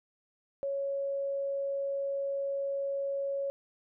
sine tone, 554.4 Hz, C#5, in tune, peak -30 dBFS, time 0.63-3.5 s, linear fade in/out 0 ms, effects none

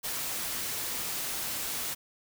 white noise, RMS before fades -34 dBFS, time 0.03-1.95 s, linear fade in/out 20 ms, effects none

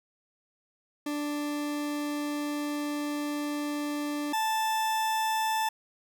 40% pulse tone pair in turn, 293.7 / 880.1 Hz, D4 / A5, 0 / 0 cents, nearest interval octave + perfect fifth, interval 1900 cents, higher second, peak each -29 / -25 dBFS, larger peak second, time 1.06-4.33 / 4.33-5.69 s, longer first, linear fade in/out 5 ms, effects none

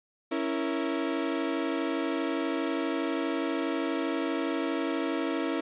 35% pulse chord, A# diminished, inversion first, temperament equal, 277.2 / 329.6 / 466.2 Hz, C#4 / E4 / A#4, 0 / 0 / 0 cents, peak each -30 / -29 / -34 dBFS, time 0.31-5.61 s, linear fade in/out 10 ms, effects resampled to 8000 Hz + 10-bit

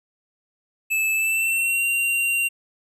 square tone with pitch glide, 2618 to 2762 Hz, E7 to F7, -13 to -20 cents, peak -20 dBFS, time 0.9-2.49 s, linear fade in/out 20 ms, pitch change +93 cents, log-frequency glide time 1.13-1.85 s, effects none

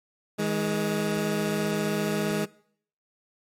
20% pulse tone pair together, 159.48 / 207.7 Hz, D#3 / G#3, +43 / 0 cents, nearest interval perfect fourth, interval 457 cents, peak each -25 / -21 dBFS, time 0.38-2.46 s, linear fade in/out 20 ms, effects noise-tail reverb RT60 0.6 s tail -21 dB re dry + MP3 64 kbps

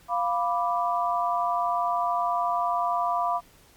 sine chord, B diminished, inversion second, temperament equal, 698.5 / 987.8 / 1174.7 Hz, F5 / B5 / D6, 0 / 0 / 0 cents, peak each -26 / -27 / -28 dBFS, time 0.08-3.41 s, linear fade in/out 50 ms, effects pink hiss -56 dBFS RMS until 3.76 s + MP3 96 kbps

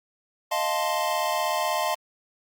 square chord, F dominant seventh, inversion third, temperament equal, 622.3 / 698.5 / 880 / 1046.5 Hz, Eb5 / F5 / A5 / C6, 0 / 0 / 0 / 0 cents, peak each -30 dBFS, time 0.51-1.95 s, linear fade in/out 10 ms, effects Opus 48 kbps

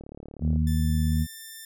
click train, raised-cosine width 2 ms, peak -28 dBFS, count 21, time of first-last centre 0.01-0.559 s, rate 36.4 Hz
harmonic tone, 77.78 Hz, D#2, in tune, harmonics 1 / 2 / 3, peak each -23 / -26 / -28 dBFS, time 0.4-1.27 s, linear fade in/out 50 ms
5% pulse tone with pitch glide, 1760 to 1786.6 Hz, A6 to A6, 0 to +26 cents, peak -30 dBFS, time 0.67-1.65 s, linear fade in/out 2 ms, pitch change +26 cents, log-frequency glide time 1.08-1.24 s
effects none

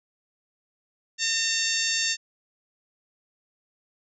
harmonic tone, 907 Hz, A#5, 48 cents flat, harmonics 2 / 3 / 4 / 5 / 6 / 7 / 8, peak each -31 / -31 / -31 / -31 / -31 / -31 / -31 dBFS, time 1.18-2.17 s, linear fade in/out 50 ms, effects none

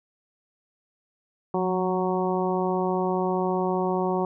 harmonic tone with a mistuned harmonic, 185 Hz, F#3, in tune, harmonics 1 / 2 / 3 / 4 / 5 / 6, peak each -28 / -26 / -32 / -30 / -31 / -35 dBFS, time 1.54-4.25 s, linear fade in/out 2 ms, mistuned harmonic 1, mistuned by -35 cents, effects none

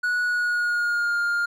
triangle tone with pitch glide, 1466 to 1407.9 Hz, F#6 to F6, -16 to +14 cents, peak -19 dBFS, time 0.03-1.46 s, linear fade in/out 10 ms, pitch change -70 cents, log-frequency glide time 0.24-1.19 s, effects none

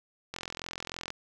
click train, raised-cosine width 0.2 ms, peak -19 dBFS, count 34, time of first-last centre 0.34-1.104 s, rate 43.2 Hz, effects none

